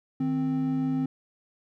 triangle tone pair together, 155.73 / 261.9 Hz, D#3 / C4, +2 / +2 cents, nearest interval major sixth, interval 900 cents, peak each -29 / -23 dBFS, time 0.2-1.06 s, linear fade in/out 5 ms, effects none

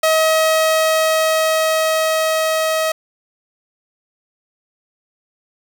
sawtooth tone with level ramp, 636 Hz, D#5, 38 cents sharp, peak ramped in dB -8 to -12 dBFS, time 0.03-2.92 s, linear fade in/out 5 ms, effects 8-bit

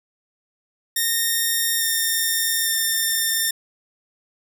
5% pulse tone with pitch steps, 1837 / 1821.2 / 1805.4 Hz, A#6 / A#6 / A6, -26 / -41 / +44 cents, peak -9 dBFS, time 0.96-3.51 s, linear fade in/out 5 ms, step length 850 ms, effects 8-bit

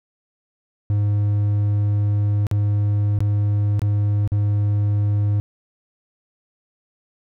triangle tone with dropouts, 103.1 Hz, G#2, 12 cents flat, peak -14 dBFS, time 0.9-5.4 s, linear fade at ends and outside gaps 0 ms, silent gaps 2.468-2.513 / 3.189-3.205 / 3.794-3.818 / 4.276-4.319 s, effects none

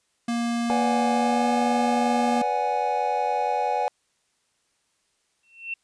square tone with pitch glide, 235.1 to 239.1 Hz, A#3 to A#3, +15 to +44 cents, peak -24 dBFS, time 0.28-2.42 s, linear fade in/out 5 ms, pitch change +29 cents, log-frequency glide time 1.12-1.48 s
triangle chord, G# half-diminished seventh, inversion first, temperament equal with one note detuned, 493.9 / 580.2 / 740 / 830.6 Hz, B4 / D5 / F#5 / G#5, 0 / -21 / 0 / 0 cents, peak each -28 / -29 / -25 / -23 dBFS, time 0.7-3.88 s, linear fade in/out 0 ms
sine tone with exponential growth, 2700 Hz, E7, 41 cents sharp, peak -25 dBFS, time 5.43-5.74 s, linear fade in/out 5 ms, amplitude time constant 66 ms
effects white hiss -70 dBFS RMS until 5.83 s + resampled to 22050 Hz

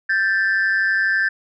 sine tone pair together, 1568 / 1760 Hz, G6 / A6, 0 / 0 cents, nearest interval major second, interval 200 cents, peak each -17 dBFS, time 0.09-1.29 s, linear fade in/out 10 ms, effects tanh soft clip ceiling -12 dBFS

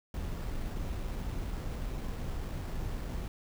brown noise with sample-and-hold, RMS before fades -36 dBFS, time 0.14-3.28 s, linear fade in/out 2 ms, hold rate 6300 Hz, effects none

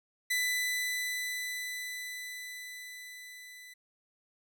sawtooth tone with level ramp, 1994 Hz, B6, 16 cents sharp, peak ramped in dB -24 to -45 dBFS, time 0.3-3.74 s, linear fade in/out 10 ms, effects none

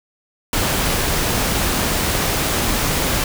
pink noise, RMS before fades -19 dBFS, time 0.53-3.24 s, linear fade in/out 2 ms, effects none

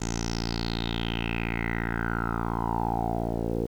10% pulse tone with low-pass filter sweep, 57.2 Hz, A#1, 32 cents flat, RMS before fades -29 dBFS, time 0-3.67 s, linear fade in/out 20 ms, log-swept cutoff 7000 to 470 Hz, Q 6.6, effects 9-bit

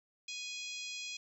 harmonic tone, 830.6 Hz, G#5, in tune, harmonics 3 / 4 / 5 / 6 / 7 / 8 / 9, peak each -44 / -46 / -48 / -50 / -51 / -52 / -53 dBFS, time 0.28-1.17 s, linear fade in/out 5 ms, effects 12-bit

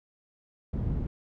white low-pass noise, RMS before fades -30 dBFS, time 0.73-1.07 s, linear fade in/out 5 ms, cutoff 140 Hz, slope 12 dB/octave, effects none

